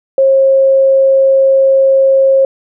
sine tone, 538 Hz, C5, 48 cents sharp, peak -5 dBFS, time 0.18-2.45 s, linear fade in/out 2 ms, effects none

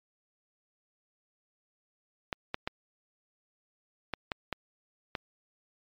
clicks, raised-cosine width 0.3 ms, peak -15 dBFS, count 7, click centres 2.328 / 2.544 / 2.675 / 4.137 / 4.318 / 4.527 / 5.152 s, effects low-pass 5000 Hz 12 dB/octave + MP3 96 kbps

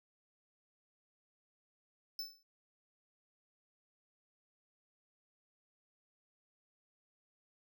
square tone with exponential decay, 5274 Hz, E8, in tune, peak -36 dBFS, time 2.19-2.43 s, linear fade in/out 2 ms, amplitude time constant 52 ms, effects none

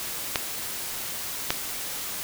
clicks, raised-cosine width 0.2 ms, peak -4 dBFS, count 2, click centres 0.358 / 1.505 s, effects white hiss -33 dBFS RMS until 2.23 s

